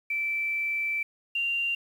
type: tone pair in turn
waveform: sine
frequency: 2329 / 2775 Hz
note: D7 / F7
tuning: -15 / -12 cents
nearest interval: minor third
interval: 303 cents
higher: second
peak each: -26 / -25 dBFS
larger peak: second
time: 0.1-1.03 / 1.35-1.75 s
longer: first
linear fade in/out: 5 ms
effects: 9-bit